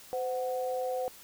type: tone pair together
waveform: sine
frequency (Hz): 512.6 / 740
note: C5 / F#5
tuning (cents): -36 / 0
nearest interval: tritone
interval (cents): 636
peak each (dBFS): -31 / -35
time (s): 0.13-1.08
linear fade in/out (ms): 0
effects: white hiss -52 dBFS RMS until 1.23 s